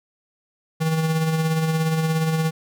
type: tone with tremolo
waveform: square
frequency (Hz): 160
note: D#3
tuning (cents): +49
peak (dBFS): -18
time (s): 0.8-2.51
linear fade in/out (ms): 20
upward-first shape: sine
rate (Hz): 17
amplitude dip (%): 40
effects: none